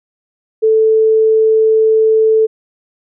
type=tone; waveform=sine; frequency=440 Hz; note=A4; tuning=in tune; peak=-7 dBFS; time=0.62-2.47 s; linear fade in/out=20 ms; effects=none